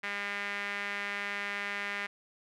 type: tone with band-pass filter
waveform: sawtooth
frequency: 202.3 Hz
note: G#3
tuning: 45 cents flat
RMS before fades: -36 dBFS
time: 0.03-2.07 s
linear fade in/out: 10 ms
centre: 2000 Hz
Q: 3.1
effects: none